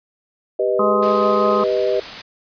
sine chord, G augmented, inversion none, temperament equal, 392 / 493.9 / 622.3 Hz, G4 / B4 / D#5, 0 / 0 / 0 cents, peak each -20 dBFS, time 0.59-2 s, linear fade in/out 5 ms
harmonic tone, 209.1 Hz, G#3, 12 cents sharp, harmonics 1 / 2 / 3 / 4 / 5 / 6, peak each -23 / -27 / -31 / -32 / -22 / -20 dBFS, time 0.79-1.64 s, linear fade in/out 5 ms
white noise, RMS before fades -31 dBFS, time 1.02-2.22 s, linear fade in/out 10 ms
effects resampled to 11025 Hz

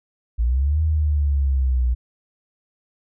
sine linear two-way sweep, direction up then down, 55 to 79.5 to 59.9 Hz, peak -16 dBFS, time 0.38-1.95 s, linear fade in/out 20 ms, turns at 0.82 s, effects none

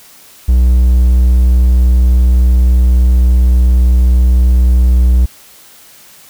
triangle tone, 61.74 Hz, B1, in tune, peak -3 dBFS, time 0.48-5.26 s, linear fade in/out 10 ms, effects white hiss -40 dBFS RMS until 6.29 s

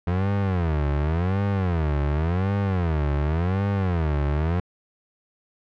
30% pulse tone with vibrato, 84.9 Hz, F2, 48 cents flat, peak -18 dBFS, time 0.07-4.6 s, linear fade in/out 5 ms, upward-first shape sine, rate 0.9 Hz, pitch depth 290 cents each way, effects low-pass 2000 Hz 12 dB/octave

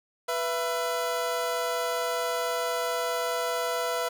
25% pulse tone pair together, 493.9 / 669.4 Hz, B4 / E5, 0 / +26 cents, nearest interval perfect fourth, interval 526 cents, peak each -26 dBFS, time 0.28-4.09 s, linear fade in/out 10 ms, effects 9-bit

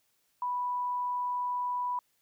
sine tone, 986 Hz, B5, 3 cents flat, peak -29 dBFS, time 0.42-1.99 s, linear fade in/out 2 ms, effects white hiss -73 dBFS RMS until 2.21 s

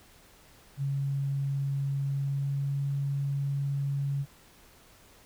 sine tone with pitch glide, 138.59 to 139.8 Hz, C#3 to C#3, 0 to +15 cents, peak -27 dBFS, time 0.77-4.26 s, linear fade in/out 50 ms, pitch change +15 cents, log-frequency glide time 2.11-2.83 s, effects pink hiss -57 dBFS RMS until 5.25 s

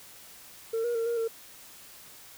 sine tone with pitch steps, 452.6 / 476.4 / 456.8 / 470.1 / 454.2 Hz, A4 / A#4 / A#4 / A#4 / A#4, +49 / +38 / -35 / +15 / -45 cents, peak -24 dBFS, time 0.73-1.28 s, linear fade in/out 10 ms, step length 110 ms, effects tanh soft clip ceiling -25 dBFS + white hiss -50 dBFS RMS until 2.37 s

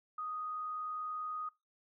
sine tone with amplitude modulation, 1244.5 Hz, D#6, in tune, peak -36 dBFS, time 0.18-1.49 s, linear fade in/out 5 ms, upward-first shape sine, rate 80.3 Hz, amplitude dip 25%, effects noise-tail reverb RT60 0.2 s tail -20 dB re dry

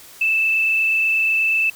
sine tone with frequency modulation, 2637 Hz, E7, in tune, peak -15 dBFS, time 0.21-1.7 s, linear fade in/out 5 ms, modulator 28.2 Hz, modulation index 0.96, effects white hiss -43 dBFS RMS until 1.75 s

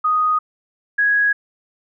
sine tone pair in turn, 1244.5 / 1661.2 Hz, D#6 / G#6, 0 / 0 cents, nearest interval perfect fourth, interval 500 cents, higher second, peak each -14 / -13 dBFS, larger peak second, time 0.04-0.39 / 0.98-1.33 s, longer neither, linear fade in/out 10 ms, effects none

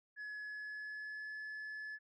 sine tone with pitch glide, 1697 to 1719.7 Hz, G#6 to A6, +37 to -40 cents, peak -40 dBFS, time 0.16-1.99 s, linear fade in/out 50 ms, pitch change +23 cents, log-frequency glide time 0.41-1.4 s, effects tanh soft clip ceiling -42 dBFS

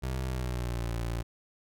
25% pulse tone with pitch glide, 64.4 to 57.71 Hz, C2 to A#1, -27 to -17 cents, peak -27 dBFS, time 0.02-1.23 s, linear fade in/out 20 ms, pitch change -190 cents, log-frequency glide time 0.27-0.9 s, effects none

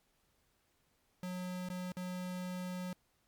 square tone with dropouts, 181.7 Hz, F#3, 31 cents flat, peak -39 dBFS, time 1.23-2.93 s, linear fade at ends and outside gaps 2 ms, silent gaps 1.688-1.7 / 1.92-1.968 s, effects pink hiss -75 dBFS RMS until 3.27 s + MP3 96 kbps

